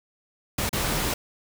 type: noise with dropouts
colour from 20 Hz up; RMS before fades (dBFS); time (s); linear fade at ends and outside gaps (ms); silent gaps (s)
pink; -26; 0.58-1.14; 5; 0.693-0.729
effects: none